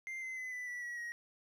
triangle tone with pitch steps, 2093 / 2058 / 2024 / 1990.4 / 1957.4 / 1924.8 / 1892.9 Hz, C7 / C7 / B6 / B6 / B6 / B6 / A#6, 0 / -29 / +42 / +13 / -16 / -45 / +26 cents, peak -38 dBFS, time 0.07-1.12 s, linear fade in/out 0 ms, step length 150 ms, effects none

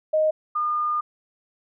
sine tone pair in turn, 622.3 / 1214.1 Hz, D#5 / D#6, 0 / -43 cents, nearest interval octave, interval 1157 cents, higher second, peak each -17 / -21 dBFS, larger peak first, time 0.13-0.31 / 0.55-1.01 s, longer second, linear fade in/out 10 ms, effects none

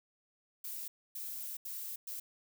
violet noise bursts at uneven times, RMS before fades -42 dBFS, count 4, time 0.64-0.88 / 1.15-1.57 / 1.65-1.96 / 2.07-2.2 s, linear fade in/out 5 ms, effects none

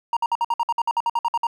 triangle tone bursts, 936 Hz, A#5, 7 cents sharp, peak -16 dBFS, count 15, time 0.13-1.469 s, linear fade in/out 2 ms, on 37 ms, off 56 ms, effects none

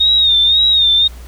sine tone with vibrato, 3700 Hz, A#7, 14 cents flat, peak -8 dBFS, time 0-1.08 s, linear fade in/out 10 ms, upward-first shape sine, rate 1.9 Hz, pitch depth 73 cents each way, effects added 60 Hz sine -30 dBFS peak until 1.27 s + pink hiss -42 dBFS RMS until 1.27 s

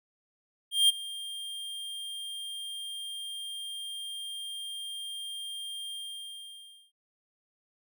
square tone with ADSR envelope, 3200 Hz, G7, 35 cents sharp, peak -18 dBFS, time 0.71-6.92 s, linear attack 180 ms, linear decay 18 ms, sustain -19 dB, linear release 1000 ms, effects none

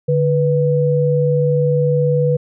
sine tone pair together, 146.83 / 491.3 Hz, D3 / B4, 0 / -9 cents, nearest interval octave + major sixth, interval 2091 cents, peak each -15 dBFS, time 0.08-2.37 s, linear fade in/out 10 ms, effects none

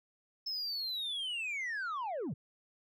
sine linear sweep, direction down, 5274 to 102.5 Hz, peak -32 dBFS, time 0.46-2.34 s, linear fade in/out 10 ms, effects tanh soft clip ceiling -34 dBFS

